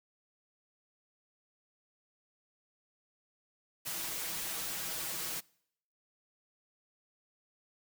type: noise with comb filter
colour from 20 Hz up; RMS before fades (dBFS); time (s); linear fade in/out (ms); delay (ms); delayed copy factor
white; -38; 3.85-5.41; 20; 6.2; +0.8
effects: noise-tail reverb RT60 0.7 s tail -25 dB re dry